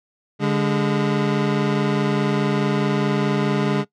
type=tone pair together; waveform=25% pulse; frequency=144.5 / 204.4 Hz; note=D3 / G#3; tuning=-28 / -27 cents; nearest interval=tritone; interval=601 cents; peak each=-17 dBFS; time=0.39-3.85 s; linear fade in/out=50 ms; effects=noise-tail reverb RT60 0.1 s tail -19 dB re dry + low-pass 4000 Hz 12 dB/octave